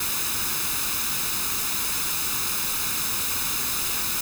white noise with comb filter, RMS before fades -26 dBFS, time 0-4.21 s, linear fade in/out 5 ms, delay 0.78 ms, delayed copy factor +0.6, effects none

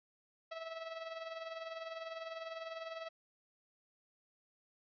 sawtooth tone with tremolo, 653 Hz, E5, 17 cents flat, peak -36 dBFS, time 0.51-3.09 s, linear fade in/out 10 ms, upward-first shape triangle, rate 20 Hz, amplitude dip 65%, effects resampled to 11025 Hz

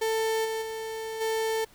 35% pulse tone with level steps, 444.2 Hz, A4, 16 cents sharp, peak -23 / -27 / -31 / -24 dBFS, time 0.01-1.65 s, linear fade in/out 10 ms, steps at 0.44 / 0.61 / 1.2 s, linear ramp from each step 20 ms, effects pink hiss -57 dBFS RMS until 1.74 s

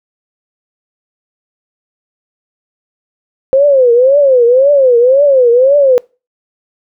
sine tone with vibrato, 522 Hz, C5, 4 cents flat, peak -4 dBFS, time 3.53-5.98 s, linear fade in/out 0 ms, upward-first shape triangle, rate 1.9 Hz, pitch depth 210 cents each way, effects noise-tail reverb RT60 0.3 s tail -25 dB re dry

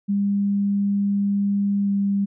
sine tone with pitch glide, 200.8 to 199.3 Hz, G3 to G3, +42 to +29 cents, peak -18 dBFS, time 0.08-2.26 s, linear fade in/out 20 ms, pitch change -13 cents, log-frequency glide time 1.84-1.89 s, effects none

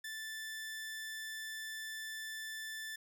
sawtooth tone, 1760 Hz, A6, in tune, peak -38 dBFS, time 0.04-2.96 s, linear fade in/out 5 ms, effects none

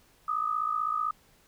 sine tone pair together, 1208.2 / 1264 Hz, D6 / D#6, +49 / +27 cents, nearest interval minor second, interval 78 cents, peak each -30 / -29 dBFS, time 0.28-1.11 s, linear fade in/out 5 ms, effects pink hiss -62 dBFS RMS until 1.47 s

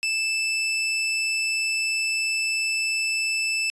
sawtooth tone, 2637 Hz, E7, in tune, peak -19 dBFS, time 0.03-3.7 s, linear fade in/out 0 ms, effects resampled to 22050 Hz

